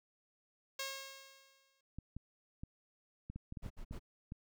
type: tone with exponential decay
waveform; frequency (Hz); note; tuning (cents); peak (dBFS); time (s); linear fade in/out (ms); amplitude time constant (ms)
5% pulse; 542; C#5; -39; -26; 0.79-1.81; 5; 220
type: clicks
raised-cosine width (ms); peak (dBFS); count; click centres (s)
5; -32; 10; 1.986 / 2.166 / 2.635 / 3.3 / 3.36 / 3.524 / 3.572 / 3.662 / 3.911 / 4.321
type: noise bursts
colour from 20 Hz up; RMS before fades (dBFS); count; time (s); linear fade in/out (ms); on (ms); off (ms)
brown; -45; 3; 3.62-3.995; 20; 83; 63
effects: none

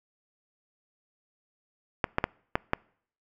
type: clicks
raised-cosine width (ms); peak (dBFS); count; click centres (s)
0.5; -8; 5; 2.042 / 2.184 / 2.241 / 2.555 / 2.734
effects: noise-tail reverb RT60 0.6 s tail -26 dB re dry

